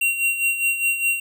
square tone with tremolo, 2748 Hz, F7, 29 cents flat, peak -17 dBFS, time 0.01-1.2 s, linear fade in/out 5 ms, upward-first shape sine, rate 4.9 Hz, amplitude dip 65%, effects 9-bit

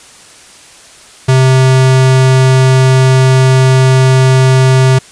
square tone, 130.81 Hz, C3, in tune, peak -5 dBFS, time 1.28-4.99 s, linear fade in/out 10 ms, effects white hiss -37 dBFS RMS until 5.11 s + resampled to 22050 Hz

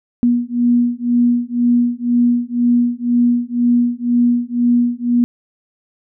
sine beating tone pair, 240 / 242 Hz, B3 / B3, -49 / -35 cents, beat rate 2 Hz, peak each -15 dBFS, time 0.23-5.24 s, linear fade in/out 0 ms, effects none

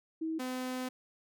sine / sawtooth tone pair in turn, 321.1 / 254.9 Hz, E4 / C4, -45 / -45 cents, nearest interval major third, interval 400 cents, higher first, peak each -32 / -31 dBFS, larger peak second, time 0.21-0.39 / 0.39-0.89 s, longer second, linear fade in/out 10 ms, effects none

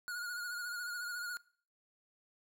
square tone with vibrato, 1440 Hz, F#6, 47 cents flat, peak -39 dBFS, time 0.08-1.37 s, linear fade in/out 0 ms, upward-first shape sine, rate 14 Hz, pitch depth 42 cents each way, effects noise-tail reverb RT60 0.5 s tail -22 dB re dry

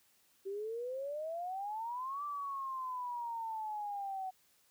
sine exponential two-way sweep, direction up then down, 382.5 to 1174.7 to 748 Hz, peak -37 dBFS, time 0.45-4.31 s, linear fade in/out 20 ms, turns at 2.24 s, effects white hiss -70 dBFS RMS until 4.7 s + high-pass 60 Hz 12 dB/octave

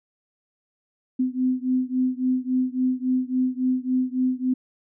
sine beating tone pair, 254.1 / 257.7 Hz, B3 / C4, +49 / -26 cents, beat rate 3.6 Hz, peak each -23 / -24 dBFS, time 1.19-4.54 s, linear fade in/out 10 ms, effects none

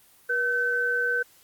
sine tone pair together, 481.6 / 1529 Hz, B4 / G6, -44 / -44 cents, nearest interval octave + minor sixth, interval 2000 cents, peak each -30 / -23 dBFS, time 0.29-1.23 s, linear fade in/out 10 ms, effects white hiss -57 dBFS RMS until 1.43 s + Opus 24 kbps

